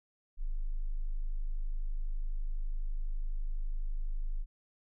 sine tone, 26 Hz, G#0, 3 cents sharp, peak -30 dBFS, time 0.37-4.46 s, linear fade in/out 50 ms, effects none

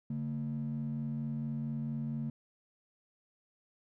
triangle ring-modulated tone, 185 Hz, F#3, in tune, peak -27 dBFS, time 0.1-2.3 s, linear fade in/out 5 ms, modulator 42.2 Hz, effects tanh soft clip ceiling -29 dBFS

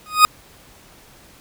40% pulse tone with exponential growth, 1244.5 Hz, D#6, in tune, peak -3 dBFS, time 0.06-0.25 s, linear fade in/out 0 ms, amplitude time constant 41 ms, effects pink hiss -48 dBFS RMS until 1.4 s

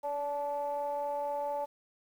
triangle ring-modulated tone, 146.83 Hz, D3, in tune, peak -26 dBFS, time 0.03-1.66 s, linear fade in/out 20 ms, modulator 722 Hz, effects tanh soft clip ceiling -22 dBFS + 10-bit

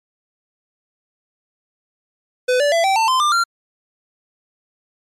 square tone with pitch steps, 502 / 580 / 670.1 / 774.2 / 894.5 / 1033.4 / 1194 / 1379.4 Hz, B4 / D5 / E5 / G5 / A5 / C6 / D6 / F6, +28 / -22 / +28 / -22 / +28 / -22 / +28 / -22 cents, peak -14 dBFS, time 2.48-3.44 s, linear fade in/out 10 ms, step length 120 ms, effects low-pass 8000 Hz 12 dB/octave + MP3 96 kbps

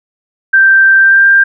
sine tone with pitch glide, 1568 to 1589 Hz, G6 to G6, 0 to +23 cents, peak -3 dBFS, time 0.53-1.44 s, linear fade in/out 10 ms, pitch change +23 cents, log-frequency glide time 0.98-1.26 s, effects none

